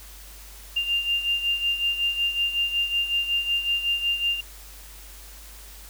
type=beating tone pair; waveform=sine; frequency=2794 / 2799.4 Hz; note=F7 / F7; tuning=0 / +3 cents; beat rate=5.4 Hz; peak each=-23 / -29 dBFS; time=0.76-4.41 s; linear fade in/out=10 ms; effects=added 50 Hz sine -44 dBFS peak until 5.89 s + white hiss -46 dBFS RMS until 5.89 s